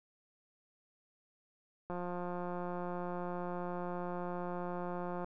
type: click train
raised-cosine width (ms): 1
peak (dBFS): -27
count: 593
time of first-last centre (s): 1.9-5.245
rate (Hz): 177
effects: none